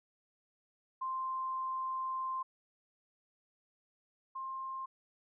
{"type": "tone pair in turn", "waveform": "sine", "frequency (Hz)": [1046.5, 1058], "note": ["C6", "C6"], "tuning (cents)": [0, 19], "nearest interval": "unison", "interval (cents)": 19, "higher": "second", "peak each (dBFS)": [-34, -38], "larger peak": "first", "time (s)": [[1.01, 2.43], [4.35, 4.86]], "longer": "first", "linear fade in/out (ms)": 10, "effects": []}